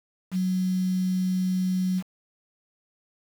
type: tone with quantisation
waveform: sine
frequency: 185 Hz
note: F#3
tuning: in tune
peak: -22 dBFS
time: 0.31-2.03 s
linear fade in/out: 50 ms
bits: 7
effects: none